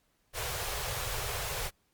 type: band-stop noise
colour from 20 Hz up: pink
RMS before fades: -35 dBFS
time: 0.33-1.71 s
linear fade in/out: 50 ms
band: 140 to 400 Hz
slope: 48 dB/octave
effects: pink hiss -73 dBFS RMS until 1.93 s + Opus 48 kbps